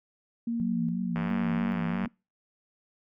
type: tone with tremolo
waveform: sine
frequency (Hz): 232.9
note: A#3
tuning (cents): -1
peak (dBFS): -27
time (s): 0.47-2.08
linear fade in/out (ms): 5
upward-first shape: square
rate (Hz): 1.2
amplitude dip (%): 40
type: tone with vibrato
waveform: sine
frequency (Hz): 176.9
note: F3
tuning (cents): +23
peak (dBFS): -29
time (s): 0.6-2.05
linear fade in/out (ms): 0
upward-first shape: sine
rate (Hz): 3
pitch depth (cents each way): 93
type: click train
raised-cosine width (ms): 0.5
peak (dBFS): -21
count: 89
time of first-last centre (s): 1.16-2.058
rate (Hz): 98
effects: noise-tail reverb RT60 0.3 s tail -26 dB re dry